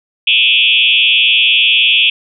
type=tone with frequency modulation; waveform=sine; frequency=2957 Hz; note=F#7; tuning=2 cents flat; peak=-7 dBFS; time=0.27-2.1 s; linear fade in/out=5 ms; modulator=123 Hz; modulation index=3.9; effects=none